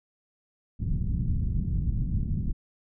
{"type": "low-pass noise", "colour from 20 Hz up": "pink", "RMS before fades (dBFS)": -27, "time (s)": [0.79, 2.53], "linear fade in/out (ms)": 20, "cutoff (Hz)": 190, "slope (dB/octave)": 24, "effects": []}